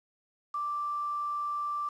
sine tone with quantisation, 1174.7 Hz, D6, in tune, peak -30 dBFS, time 0.54-1.89 s, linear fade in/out 5 ms, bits 8, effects low-pass 6000 Hz 12 dB/octave

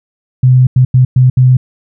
sine tone bursts at uneven times, 127.7 Hz, C3, 42 cents flat, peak -3 dBFS, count 5, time 0.43-0.67 / 0.76-0.85 / 0.94-1.05 / 1.16-1.3 / 1.37-1.57 s, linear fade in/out 5 ms, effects none

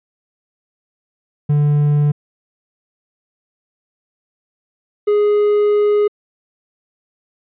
triangle tone pair in turn, 146.9 / 415.5 Hz, D3 / G#4, +1 / +1 cents, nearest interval octave + tritone, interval 1800 cents, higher second, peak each -9 dBFS, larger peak neither, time 1.49-2.12 / 5.07-6.08 s, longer second, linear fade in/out 10 ms, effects resampled to 8000 Hz

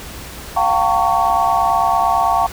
sine tone cluster, 700 / 769 / 906 / 1116 Hz, F5 / G5 / A#5 / C#6, +4 / -33 / -50 / +11 cents, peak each -18 dBFS, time 0.56-2.47 s, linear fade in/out 10 ms, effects added 60 Hz sine -37 dBFS peak until 2.52 s + pink hiss -33 dBFS RMS until 2.52 s

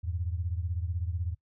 sine beating tone pair, 83 / 99 Hz, E2 / G2, +12 / +18 cents, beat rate 16 Hz, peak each -31 / -35 dBFS, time 0.03-1.35 s, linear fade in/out 20 ms, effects noise-tail reverb RT60 0.1 s tail -19 dB re dry

